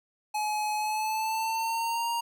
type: tone with pitch glide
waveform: square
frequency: 848 to 935.5 Hz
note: G#5 to A#5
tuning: +36 to +6 cents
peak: -28 dBFS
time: 0.34-2.21 s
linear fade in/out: 10 ms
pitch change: +170 cents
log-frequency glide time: 0.76-2.1 s
effects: none